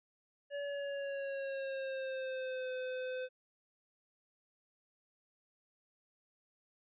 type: tone with pitch glide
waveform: square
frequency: 570 to 510.8 Hz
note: C#5 to C5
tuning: +48 to -42 cents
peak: -38 dBFS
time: 0.5-3.29 s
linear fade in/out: 50 ms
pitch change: -190 cents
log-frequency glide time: 0.63-2.71 s
effects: resampled to 8000 Hz